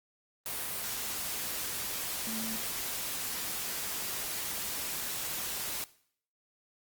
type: tone in noise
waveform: sine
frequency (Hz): 222.9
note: A3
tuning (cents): +23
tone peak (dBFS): -38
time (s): 2.27-2.56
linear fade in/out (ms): 0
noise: white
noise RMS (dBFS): -36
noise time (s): 0.46-5.84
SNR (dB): -5
effects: noise-tail reverb RT60 0.6 s tail -19 dB re dry + Opus 32 kbps